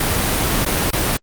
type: noise with dropouts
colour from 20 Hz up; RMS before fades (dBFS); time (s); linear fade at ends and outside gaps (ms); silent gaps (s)
pink; -18; 0-1.17; 5; 0.651-0.661 / 0.907-0.93
effects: Opus 32 kbps